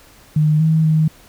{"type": "tone with pitch steps", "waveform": "sine", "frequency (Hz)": [152.9, 159.1, 156.8], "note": ["D#3", "D#3", "D#3"], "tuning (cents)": [-30, 39, 14], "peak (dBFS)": -11, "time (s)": [0.36, 1.08], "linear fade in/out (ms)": 5, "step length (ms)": 240, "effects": ["pink hiss -47 dBFS RMS until 1.28 s"]}